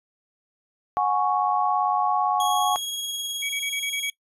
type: chord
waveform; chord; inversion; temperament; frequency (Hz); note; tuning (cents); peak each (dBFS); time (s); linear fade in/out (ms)
sine; F# suspended second; none; equal with one note detuned; 732.8 / 830.6 / 1108.7; F#5 / G#5 / C#6; -17 / 0 / 0; -24; 0.97-2.76; 0
type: tone with tremolo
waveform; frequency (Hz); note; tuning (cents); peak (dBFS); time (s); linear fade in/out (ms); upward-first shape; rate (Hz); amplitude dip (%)
sawtooth; 3309; G#7; -7; -23; 2.4-4.1; 2; triangle; 19; 30
type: tone bursts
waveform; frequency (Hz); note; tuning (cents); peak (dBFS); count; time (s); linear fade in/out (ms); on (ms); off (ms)
sine; 2268; C#7; +39; -27; 7; 3.42-4.102; 10; 76; 25
effects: noise-tail reverb RT60 0.1 s tail -21 dB re dry + resampled to 32000 Hz